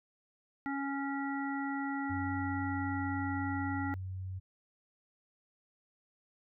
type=harmonic tone; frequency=277.2 Hz; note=C#4; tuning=in tune; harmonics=1 / 3 / 5 / 7; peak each=-35 / -40 / -42 / -43 dBFS; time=0.66-3.94 s; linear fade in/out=0 ms
type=tone; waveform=sine; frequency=93.6 Hz; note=F#2; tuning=20 cents sharp; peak=-37 dBFS; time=2.09-4.4 s; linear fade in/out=20 ms
effects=none